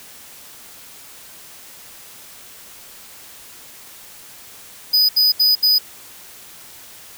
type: tone bursts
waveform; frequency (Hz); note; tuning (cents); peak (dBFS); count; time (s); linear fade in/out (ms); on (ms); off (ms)
square; 4978; D#8; 0; -12; 4; 4.93-5.786; 10; 160; 72
effects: white hiss -41 dBFS RMS until 7.17 s